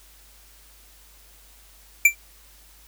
square tone with exponential decay, 2348 Hz, D7, 1 cent flat, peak -8 dBFS, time 2.05-2.15 s, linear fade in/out 5 ms, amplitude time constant 20 ms, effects added 50 Hz sine -53 dBFS peak until 2.87 s + white hiss -53 dBFS RMS until 2.87 s

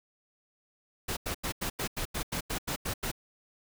pink noise bursts, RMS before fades -33 dBFS, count 12, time 1.08-3.116 s, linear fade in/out 10 ms, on 89 ms, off 88 ms, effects none

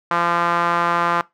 sawtooth tone with band-pass filter, 171.7 Hz, F3, 29 cents flat, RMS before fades -19 dBFS, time 0.11-1.21 s, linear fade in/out 0 ms, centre 1200 Hz, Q 2.8, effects noise-tail reverb RT60 0.2 s tail -21 dB re dry

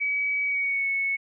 sine tone with pitch glide, 2276 to 2206 Hz, C#7 to C#7, +45 to -9 cents, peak -23 dBFS, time 0-1.17 s, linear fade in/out 20 ms, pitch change -54 cents, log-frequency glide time 0.43-0.87 s, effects none

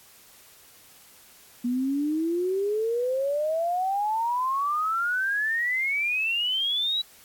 sine exponential sweep, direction up, 238.7 to 3939 Hz, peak -23 dBFS, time 1.64-7.02 s, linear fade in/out 10 ms, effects white hiss -53 dBFS RMS until 7.24 s + AAC 64 kbps

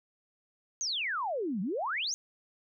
sine exponential two-way sweep, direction down then up, 6645 to 174.61 to 6645 Hz, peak -30 dBFS, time 0.81-2.14 s, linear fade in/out 0 ms, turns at 1.61 s, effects none

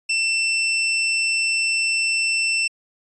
sawtooth tone, 2680 Hz, E7, 28 cents sharp, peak -15 dBFS, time 0.09-2.68 s, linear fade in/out 10 ms, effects resampled to 22050 Hz

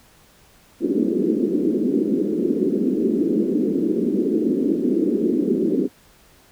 white band-pass noise, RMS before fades -20 dBFS, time 0.8-5.89 s, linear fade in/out 50 ms, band 200 to 400 Hz, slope 48 dB/octave, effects pink hiss -53 dBFS RMS until 6.51 s

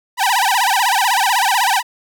sawtooth tone with vibrato, 870 Hz, A5, 20 cents flat, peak -9 dBFS, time 0.17-1.83 s, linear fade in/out 50 ms, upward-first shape sine, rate 16 Hz, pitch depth 240 cents each way, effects none

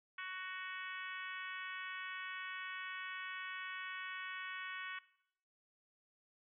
harmonic tone, 372 Hz, F#4, 9 cents sharp, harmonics 3 / 4 / 5 / 6 / 7 / 8 / 9, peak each -49 / -47 / -49 / -50 / -53 / -56 / -59 dBFS, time 0.18-4.99 s, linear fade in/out 5 ms, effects noise-tail reverb RT60 0.7 s tail -18 dB re dry

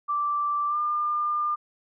sine tone with pitch glide, 1171 to 1201.8 Hz, D6 to D6, -5 to +40 cents, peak -23 dBFS, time 0.08-1.56 s, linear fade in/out 20 ms, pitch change +45 cents, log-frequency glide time 0.68-0.77 s, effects none

